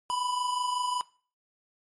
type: tone pair together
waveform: square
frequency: 988.6 / 1014 Hz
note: B5 / B5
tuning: +1 / +45 cents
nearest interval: unison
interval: 44 cents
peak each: -29 / -36 dBFS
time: 0.1-1.01 s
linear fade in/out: 0 ms
effects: noise-tail reverb RT60 0.4 s tail -20 dB re dry + MP3 48 kbps